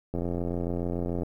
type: click train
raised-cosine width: 2 ms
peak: -18 dBFS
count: 96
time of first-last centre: 0.14-1.233 s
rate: 86.9 Hz
effects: 10-bit